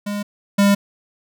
square tone pair in turn, 204.9 / 200.8 Hz, G#3 / G3, -23 / +42 cents, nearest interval unison, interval 35 cents, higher first, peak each -23 / -12 dBFS, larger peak second, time 0.06-0.23 / 0.58-0.75 s, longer neither, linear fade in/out 10 ms, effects none

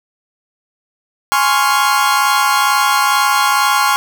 40% pulse chord, Db major seventh, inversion second, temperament equal, 830.6 / 1046.5 / 1108.7 / 1396.9 Hz, Ab5 / C6 / Db6 / F6, 0 / 0 / 0 / 0 cents, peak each -16 dBFS, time 1.32-3.96 s, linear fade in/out 0 ms, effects none

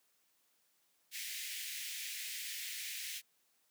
pink high-pass noise, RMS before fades -43 dBFS, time 1.11-3.22 s, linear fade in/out 50 ms, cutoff 1900 Hz, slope 48 dB/octave, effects white hiss -75 dBFS RMS until 3.7 s + high-pass 150 Hz 12 dB/octave

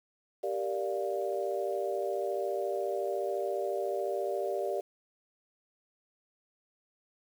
sine chord, G minor seventh, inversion none, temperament equal, 392 / 466.2 / 587.3 / 698.5 Hz, G4 / Bb4 / D5 / F5, 0 / 0 / 0 / 0 cents, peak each -34 / -37 / -34 / -38 dBFS, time 0.43-4.81 s, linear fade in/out 10 ms, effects 9-bit

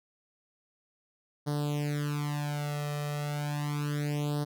sawtooth tone with flanger, 146.83 Hz, D3, in tune, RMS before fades -32 dBFS, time 1.46-4.45 s, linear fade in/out 20 ms, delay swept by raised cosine 0.2 to 1.6 ms, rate 0.33 Hz, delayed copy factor +0.95, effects none

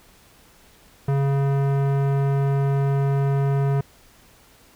sine tone with tanh clipping, 138.59 Hz, C#3, in tune, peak -20 dBFS, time 1.08-3.81 s, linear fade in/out 5 ms, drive 18 dB, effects pink hiss -53 dBFS RMS until 4.75 s

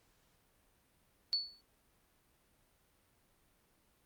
sine tone with exponential decay, 4445 Hz, C#8, 4 cents sharp, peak -27 dBFS, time 1.33-1.61 s, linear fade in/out 0 ms, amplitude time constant 60 ms, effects pink hiss -72 dBFS RMS until 4.05 s + Opus 48 kbps

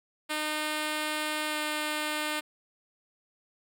5% pulse tone with pitch glide, 305.4 to 303.5 Hz, D#4 to D#4, -32 to -43 cents, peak -18 dBFS, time 0.29-2.41 s, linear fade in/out 20 ms, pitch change -11 cents, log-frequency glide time 1.48-1.57 s, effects none

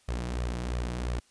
sawtooth tone with flanger, 60.2 Hz, B1, 44 cents flat, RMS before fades -32 dBFS, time 0.08-1.2 s, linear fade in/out 10 ms, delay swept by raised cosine 1.6 to 6.3 ms, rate 2.9 Hz, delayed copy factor +0.6, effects white hiss -64 dBFS RMS until 1.3 s + resampled to 22050 Hz

